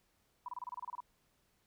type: tone bursts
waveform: sine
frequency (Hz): 987.8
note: B5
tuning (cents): 0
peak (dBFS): -39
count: 11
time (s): 0.46-1.004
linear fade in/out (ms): 2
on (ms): 24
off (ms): 28
effects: pink hiss -75 dBFS RMS until 1.66 s